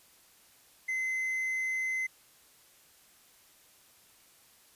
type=tone; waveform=triangle; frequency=2053 Hz; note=C7; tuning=33 cents flat; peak=-28 dBFS; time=0.88-2.07 s; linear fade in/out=10 ms; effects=white hiss -61 dBFS RMS until 4.75 s + resampled to 32000 Hz